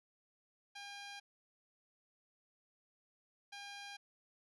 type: tone bursts at uneven times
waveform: 10% pulse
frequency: 806 Hz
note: G5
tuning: 48 cents sharp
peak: -39 dBFS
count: 2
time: 0.75-1.2 / 3.52-3.97 s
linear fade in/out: 10 ms
effects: resampled to 22050 Hz